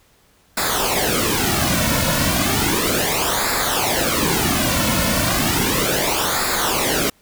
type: noise with flanger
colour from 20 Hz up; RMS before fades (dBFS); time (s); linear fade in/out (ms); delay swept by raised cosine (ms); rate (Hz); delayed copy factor
pink; -19; 0.57-7.1; 5; 0.33 to 2.53; 0.34; -0.75
effects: pink hiss -56 dBFS RMS until 7.21 s